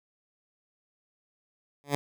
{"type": "tone with exponential growth", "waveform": "10% pulse", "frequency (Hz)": 142.9, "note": "D3", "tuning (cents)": -47, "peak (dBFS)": -13, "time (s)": [1.84, 1.95], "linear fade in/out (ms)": 0, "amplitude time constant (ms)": 23, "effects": []}